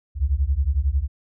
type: beating tone pair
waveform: sine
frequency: 63.9 / 74.9 Hz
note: C2 / D2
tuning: -40 / +35 cents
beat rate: 11 Hz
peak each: -21 dBFS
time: 0.15-1.08 s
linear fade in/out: 50 ms
effects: none